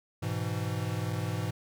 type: chord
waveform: square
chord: E major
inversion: first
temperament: equal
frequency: 103.83 / 123.47 / 164.81 Hz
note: G#2 / B2 / E3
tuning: 0 / 0 / 0 cents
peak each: -34 / -36 / -37 dBFS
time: 0.22-1.51 s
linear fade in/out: 10 ms
effects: none